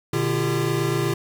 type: tone cluster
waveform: square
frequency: 123.4 / 151.1 / 341 / 399 Hz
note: B2 / D3 / F4 / G4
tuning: -1 / +50 / -41 / +31 cents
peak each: -27 dBFS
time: 0.13-1.14 s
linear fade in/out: 5 ms
effects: 8-bit